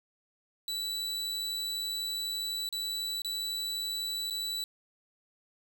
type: tone with dropouts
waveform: 40% pulse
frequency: 3951 Hz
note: B7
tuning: in tune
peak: -31 dBFS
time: 0.68-4.64 s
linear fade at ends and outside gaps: 1 ms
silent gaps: 2.69-2.726 / 3.219-3.247 / 4.3-4.307 s
effects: none